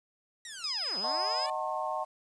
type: linear two-way sweep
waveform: 10% pulse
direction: down then up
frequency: 1936 to 174.61 to 600 Hz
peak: -32 dBFS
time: 0.45-1.5 s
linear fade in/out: 2 ms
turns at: 0.98 s
type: tone with tremolo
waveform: sine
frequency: 5030 Hz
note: D#8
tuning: 18 cents sharp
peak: -30 dBFS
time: 0.64-1.46 s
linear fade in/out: 0 ms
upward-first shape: triangle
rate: 18 Hz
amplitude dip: 25%
type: chord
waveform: sine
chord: D# diminished seventh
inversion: none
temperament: just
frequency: 622.3 / 746.7 / 896 / 1075.3 Hz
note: D#5 / F#5 / A5 / C6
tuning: 0 / +16 / +31 / +47 cents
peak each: -36 dBFS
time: 1.03-2.05 s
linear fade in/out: 20 ms
effects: resampled to 22050 Hz + 10-bit